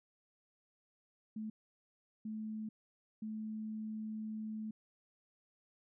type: tone bursts at uneven times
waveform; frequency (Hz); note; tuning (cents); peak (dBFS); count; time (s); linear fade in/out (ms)
sine; 217; A3; -24; -39; 3; 1.36-1.5 / 2.25-2.69 / 3.22-4.71; 5
effects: none